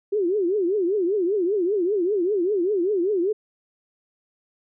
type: tone with vibrato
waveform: sine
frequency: 381.1 Hz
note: G4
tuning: 49 cents flat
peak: -19 dBFS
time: 0.12-3.33 s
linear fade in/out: 10 ms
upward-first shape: triangle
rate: 5.1 Hz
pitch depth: 250 cents each way
effects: none